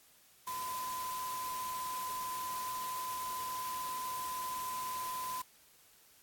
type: tone in noise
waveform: sine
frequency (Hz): 1015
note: B5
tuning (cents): +47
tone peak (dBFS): -37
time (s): 0.47-5.42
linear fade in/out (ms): 5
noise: white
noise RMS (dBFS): -45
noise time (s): 0.47-5.42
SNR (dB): +5
effects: white hiss -63 dBFS RMS until 6.22 s + AAC 64 kbps